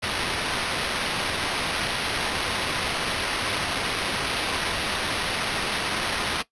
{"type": "noise with sample-and-hold", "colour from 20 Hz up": "white", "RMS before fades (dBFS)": -27, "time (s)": [0.02, 6.43], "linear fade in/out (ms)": 20, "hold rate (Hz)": 7350, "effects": ["noise-tail reverb RT60 0.1 s tail -17 dB re dry", "resampled to 24000 Hz"]}